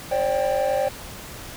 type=chord; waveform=triangle; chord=C suspended second; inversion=none; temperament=equal with one note detuned; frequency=536.4 / 587.3 / 784 Hz; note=C5 / D5 / G5; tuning=+43 / 0 / 0 cents; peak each=-20 / -21 / -23 dBFS; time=0.11-0.89 s; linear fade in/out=10 ms; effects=tanh soft clip ceiling -13 dBFS + pink hiss -38 dBFS RMS until 1.56 s